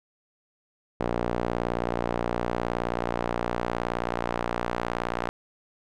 sawtooth tone with band-pass filter sweep, 59.1 Hz, A#1, 24 cents sharp, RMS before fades -29 dBFS, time 1-5.29 s, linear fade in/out 0 ms, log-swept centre 580 to 1000 Hz, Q 0.85, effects none

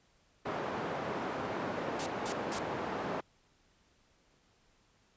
white band-pass noise, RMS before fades -37 dBFS, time 0.45-3.21 s, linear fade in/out 10 ms, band 140 to 910 Hz, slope 12 dB/octave
white noise bursts, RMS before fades -39 dBFS, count 3, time 1.99-2.589 s, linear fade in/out 5 ms, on 73 ms, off 190 ms
effects pink hiss -69 dBFS RMS until 5.16 s + resampled to 16000 Hz

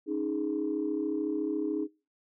sine chord, C# suspended second, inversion none, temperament equal, 277.2 / 311.1 / 415.3 Hz, C#4 / D#4 / G#4, 0 / 0 / 0 cents, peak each -35 / -30 / -33 dBFS, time 0.06-1.88 s, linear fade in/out 50 ms, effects noise-tail reverb RT60 0.3 s tail -22 dB re dry + tanh soft clip ceiling -20 dBFS

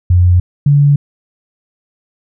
sine tone pair in turn, 89.2 / 143.5 Hz, F2 / D3, +37 / -40 cents, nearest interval minor sixth, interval 823 cents, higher second, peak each -5 dBFS, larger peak neither, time 0.1-0.4 / 0.66-0.96 s, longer neither, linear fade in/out 5 ms, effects none

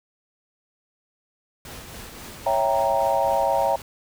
pink noise with tremolo, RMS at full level -38 dBFS, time 1.65-3.82 s, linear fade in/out 2 ms, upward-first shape triangle, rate 3.7 Hz, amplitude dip 35%
sine chord, C# diminished seventh, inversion none, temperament equal, 554.4 / 659.3 / 784 / 932.3 Hz, C#5 / E5 / G5 / Bb5, 0 / 0 / 0 / 0 cents, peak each -24 dBFS, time 2.46-3.76 s, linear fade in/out 5 ms
effects none

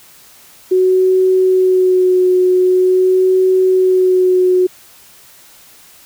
sine tone with vibrato, 370 Hz, F#4, in tune, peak -8 dBFS, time 0.71-4.67 s, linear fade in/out 10 ms, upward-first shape sine, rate 0.45 Hz, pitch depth 18 cents each way, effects white hiss -43 dBFS RMS until 6.05 s

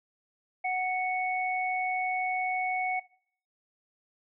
sine tone pair together, 740.7 / 2217 Hz, F#5 / C#7, +2 / 0 cents, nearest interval octave + perfect fifth, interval 1898 cents, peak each -29 / -31 dBFS, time 0.64-3 s, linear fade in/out 10 ms, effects noise-tail reverb RT60 0.6 s tail -21 dB re dry

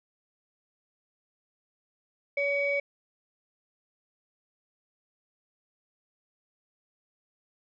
sine tone pair together, 566 / 2262 Hz, C#5 / C#7, +36 / +34 cents, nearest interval 2 octaves, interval 2398 cents, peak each -27 dBFS, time 2.37-2.8 s, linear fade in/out 5 ms, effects tanh soft clip ceiling -18 dBFS

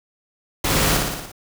pink noise with echo, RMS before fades -21 dBFS, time 0.64-0.97 s, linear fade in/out 5 ms, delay 58 ms, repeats 6, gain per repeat -3 dB, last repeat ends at 1.318 s, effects none

